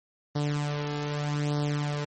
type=tone with flanger; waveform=sawtooth; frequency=146.83 Hz; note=D3; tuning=in tune; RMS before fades=-29 dBFS; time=0.35-2.05 s; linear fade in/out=10 ms; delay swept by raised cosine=0.2 to 2.4 ms; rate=0.82 Hz; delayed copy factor=+0.6; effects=MP3 32 kbps